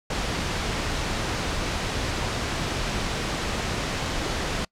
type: noise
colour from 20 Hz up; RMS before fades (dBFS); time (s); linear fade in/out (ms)
pink; -27; 0.1-4.65; 5
effects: noise-tail reverb RT60 0.1 s tail -26 dB re dry + low-pass 6000 Hz 12 dB/octave